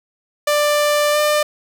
sawtooth tone with pitch glide, 591 to 598.6 Hz, D5 to D5, +11 to +33 cents, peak -10 dBFS, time 0.47-1.43 s, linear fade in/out 5 ms, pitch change +22 cents, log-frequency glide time 1.12-1.17 s, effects none

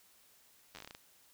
slowing click train, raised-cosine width 0.2 ms, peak -30 dBFS, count 10, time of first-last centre 0.75-0.949 s, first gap 10 ms, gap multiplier 1.19, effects white hiss -65 dBFS RMS until 1.33 s

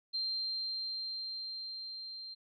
sine tone with level ramp, 4162 Hz, C8, 10 cents flat, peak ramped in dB -32 to -43 dBFS, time 0.13-2.35 s, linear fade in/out 20 ms, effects none

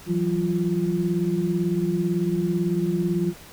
sine tone cluster, 167.6 / 185.6 / 347.5 Hz, E3 / F#3 / F4, +29 / +6 / -9 cents, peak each -25 dBFS, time 0.06-3.34 s, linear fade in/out 50 ms, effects pink hiss -45 dBFS RMS until 3.52 s

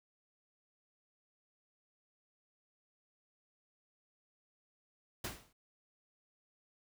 pink noise with exponential decay, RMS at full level -37 dBFS, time 5.24-5.53 s, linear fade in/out 5 ms, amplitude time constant 63 ms, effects none

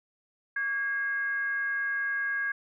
sine tone with frequency modulation, 1635 Hz, G#6, 28 cents flat, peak -27 dBFS, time 0.56-2.52 s, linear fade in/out 5 ms, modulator 494 Hz, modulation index 0.33, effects none

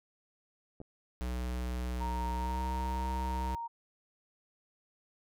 clicks, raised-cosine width 2 ms, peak -34 dBFS, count 2, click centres 0.803 / 0.815 s
square tone with pitch glide, 61.7 to 64.39 Hz, B1 to C2, -1 to -27 cents, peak -34 dBFS, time 1.21-3.55 s, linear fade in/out 0 ms, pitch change +74 cents, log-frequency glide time 2.34-2.6 s
sine tone, 930 Hz, A#5, 4 cents flat, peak -36 dBFS, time 2-3.68 s, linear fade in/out 20 ms
effects none

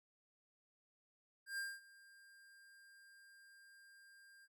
square tone with ADSR envelope, 1599 Hz, G6, 34 cents sharp, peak -40 dBFS, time 1.46-4.48 s, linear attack 120 ms, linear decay 220 ms, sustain -22 dB, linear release 41 ms, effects none

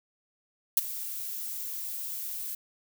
violet noise with ADSR envelope, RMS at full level -19 dBFS, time 0.77-2.55 s, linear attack 4 ms, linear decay 26 ms, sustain -17 dB, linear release 5 ms, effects none

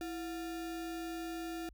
sine tone with sample-and-hold, 331.1 Hz, E4, 8 cents sharp, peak -38 dBFS, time 0.01-1.69 s, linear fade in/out 0 ms, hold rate 1050 Hz, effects added 50 Hz sine -56 dBFS peak until 1.73 s

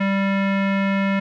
square tone with low-pass filter, 196 Hz, G3, in tune, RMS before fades -20 dBFS, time 0-1.2 s, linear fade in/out 10 ms, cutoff 2200 Hz, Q 2.6, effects none

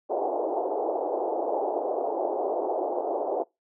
white band-pass noise, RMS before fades -28 dBFS, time 0.09-3.44 s, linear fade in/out 20 ms, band 330 to 810 Hz, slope 48 dB/octave, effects noise-tail reverb RT60 0.2 s tail -24 dB re dry

